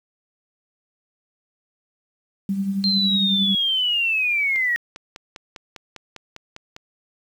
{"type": "tone with tremolo", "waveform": "sine", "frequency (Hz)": 196, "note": "G3", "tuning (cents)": 0, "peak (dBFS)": -18, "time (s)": [2.49, 3.55], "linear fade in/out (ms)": 2, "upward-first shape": "triangle", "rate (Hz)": 11, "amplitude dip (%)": 60}
{"type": "linear sweep", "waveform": "sine", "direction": "down", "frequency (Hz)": [4186, 1871], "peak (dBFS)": -18, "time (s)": [2.84, 4.76], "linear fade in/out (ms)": 0}
{"type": "click train", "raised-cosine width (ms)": 0.2, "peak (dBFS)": -20, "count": 12, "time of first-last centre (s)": [4.56, 6.764], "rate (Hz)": 4.99}
{"effects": ["8-bit"]}